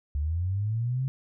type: linear sweep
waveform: sine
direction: up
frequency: 69.3 to 135.3 Hz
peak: -25 dBFS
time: 0.15-1.08 s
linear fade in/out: 0 ms
effects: none